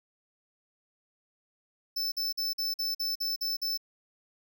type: tone bursts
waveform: square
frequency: 5280 Hz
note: E8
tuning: 2 cents sharp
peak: -29 dBFS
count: 9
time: 1.96-3.776 s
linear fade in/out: 10 ms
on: 160 ms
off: 47 ms
effects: none